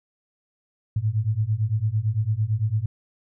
sine beating tone pair, 103.83 / 112.73 Hz, G#2 / A2, 0 / +42 cents, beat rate 8.9 Hz, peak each -24 / -23 dBFS, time 0.96-2.86 s, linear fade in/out 5 ms, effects none

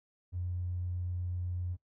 triangle tone, 89.2 Hz, F2, 37 cents sharp, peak -29 dBFS, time 0.32-1.77 s, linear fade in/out 50 ms, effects noise-tail reverb RT60 0.1 s tail -17 dB re dry + tanh soft clip ceiling -31 dBFS

